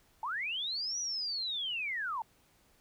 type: linear two-way sweep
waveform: sine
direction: up then down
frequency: 840 to 5920 to 840 Hz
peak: -33 dBFS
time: 0.23-2.22 s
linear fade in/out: 2 ms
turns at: 0.99 s
effects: pink hiss -67 dBFS RMS until 2.8 s